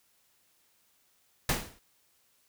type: noise with exponential decay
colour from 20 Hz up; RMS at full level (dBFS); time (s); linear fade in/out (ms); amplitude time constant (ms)
pink; -24; 1.49-1.79; 2; 65
effects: white hiss -69 dBFS RMS until 2.48 s